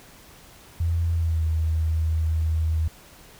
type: tone with pitch glide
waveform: sine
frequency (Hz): 83.9 to 79.93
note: E2 to D#2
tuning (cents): +31 to +47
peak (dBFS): -20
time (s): 0.8-2.88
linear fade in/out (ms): 5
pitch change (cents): -84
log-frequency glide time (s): 1.13-1.44
effects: pink hiss -49 dBFS RMS until 3.39 s